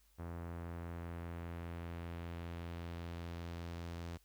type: tone with low-pass filter sweep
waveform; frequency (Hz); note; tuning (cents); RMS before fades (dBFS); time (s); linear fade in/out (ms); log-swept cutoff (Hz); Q
sawtooth; 85.1; F2; -44; -45; 0.18-4.18; 20; 1400 to 6000; 1
effects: added 50 Hz sine -69 dBFS peak until 4.24 s + white hiss -73 dBFS RMS until 4.24 s